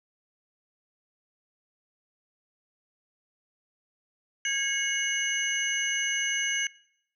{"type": "tone cluster", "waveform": "sine", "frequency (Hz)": [1645, 2185, 2903, 6170], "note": ["G#6", "C#7", "F#7", "G8"], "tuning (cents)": [-17, -26, -34, -28], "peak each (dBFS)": -31, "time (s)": [4.45, 6.67], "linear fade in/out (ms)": 2, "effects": ["noise-tail reverb RT60 0.7 s tail -22 dB re dry", "tanh soft clip ceiling -17 dBFS"]}